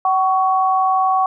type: tone pair together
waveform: sine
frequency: 758 / 1117.2 Hz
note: F#5 / C#6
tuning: +42 / +13 cents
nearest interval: perfect fifth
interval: 671 cents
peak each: -15 / -17 dBFS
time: 0.05-1.26 s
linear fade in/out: 2 ms
effects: none